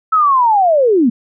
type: linear sweep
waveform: sine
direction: down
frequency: 1318.5 to 214.8 Hz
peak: -8 dBFS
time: 0.12-1.1 s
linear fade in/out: 10 ms
effects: none